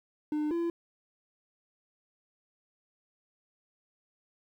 triangle tone pair in turn, 301.4 / 338.9 Hz, D4 / E4, +45 / +48 cents, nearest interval major second, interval 203 cents, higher second, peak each -26 dBFS, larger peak neither, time 0.32-0.51 / 0.51-0.7 s, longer neither, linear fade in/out 2 ms, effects 11-bit

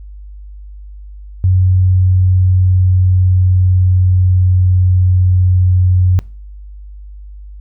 sine tone with pitch glide, 92.5 to 91.33 Hz, F#2 to F#2, 0 to -22 cents, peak -7 dBFS, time 1.44-6.19 s, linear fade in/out 0 ms, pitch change -22 cents, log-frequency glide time 1.84-5.86 s, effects noise-tail reverb RT60 0.4 s tail -22 dB re dry + added 50 Hz sine -29 dBFS peak until 7.6 s

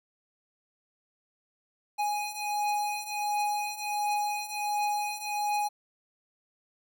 square beating tone pair, 830 / 831.4 Hz, G#5 / G#5, -1 / +2 cents, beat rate 1.4 Hz, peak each -34 / -31 dBFS, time 1.98-5.69 s, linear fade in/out 20 ms, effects none

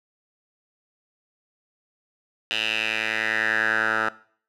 10% pulse tone with band-pass filter sweep, 110 Hz, A2, in tune, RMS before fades -24 dBFS, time 2.51-4.09 s, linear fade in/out 0 ms, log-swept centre 3000 to 1300 Hz, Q 4.6, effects noise-tail reverb RT60 0.5 s tail -19 dB re dry

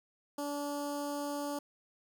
15% pulse tone with notch filter, 288.5 Hz, D4, 31 cents flat, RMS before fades -37 dBFS, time 0.38-1.59 s, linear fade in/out 5 ms, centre 2300 Hz, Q 0.69, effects none

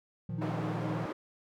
triangle chord, Bb suspended fourth, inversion none, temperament just, 116.54 / 155.39 / 174.81 Hz, Bb2 / Eb3 / F3, 0 / -2 / +2 cents, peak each -36 dBFS, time 0.29-1.06 s, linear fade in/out 5 ms
triangle tone with tremolo, 311.1 Hz, D#4, in tune, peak -34 dBFS, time 0.38-1.12 s, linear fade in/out 5 ms, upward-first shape sine, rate 4.3 Hz, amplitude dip 75%
white band-pass noise, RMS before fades -39 dBFS, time 0.41-1.13 s, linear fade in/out 10 ms, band 270 to 760 Hz, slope 12 dB/octave
effects none

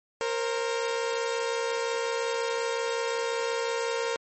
sawtooth tone pair together, 464.2 / 529.8 Hz, A#4 / C5, -7 / +22 cents, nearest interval major second, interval 229 cents, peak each -24 / -29 dBFS, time 0.21-4.16 s, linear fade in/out 0 ms, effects MP3 32 kbps

